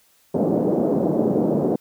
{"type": "band-pass noise", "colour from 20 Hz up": "pink", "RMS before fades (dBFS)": -20, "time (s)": [0.34, 1.76], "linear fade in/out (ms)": 5, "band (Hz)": [180, 580], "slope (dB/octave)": 24, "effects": ["white hiss -59 dBFS RMS until 1.8 s"]}